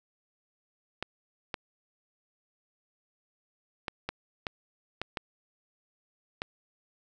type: clicks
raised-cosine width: 0.3 ms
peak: -16 dBFS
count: 8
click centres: 1.026 / 1.542 / 3.882 / 4.09 / 4.468 / 5.016 / 5.172 / 6.419 s
effects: none